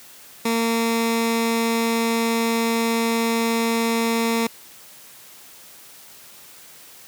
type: tone with notch filter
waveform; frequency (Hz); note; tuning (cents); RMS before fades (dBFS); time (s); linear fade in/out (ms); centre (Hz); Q
15% pulse; 229.2; A#3; -29; -21; 0.45-4.47; 5; 630; 1.9
effects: white hiss -45 dBFS RMS until 7.07 s + high-pass 100 Hz 12 dB/octave